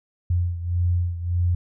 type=beating tone pair; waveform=sine; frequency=87.31 / 89.01 Hz; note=F2 / F2; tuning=0 / +33 cents; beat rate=1.7 Hz; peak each=-21 / -26 dBFS; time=0.3-1.55 s; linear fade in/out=5 ms; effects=none